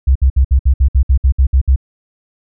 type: tone bursts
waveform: sine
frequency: 66.1 Hz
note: C2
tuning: 18 cents sharp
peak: -6 dBFS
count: 12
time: 0.07-1.761 s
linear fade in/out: 10 ms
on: 85 ms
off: 61 ms
effects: none